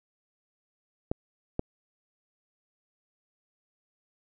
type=clicks; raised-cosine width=2 ms; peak=-14 dBFS; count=2; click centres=1.115 / 1.594 s; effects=none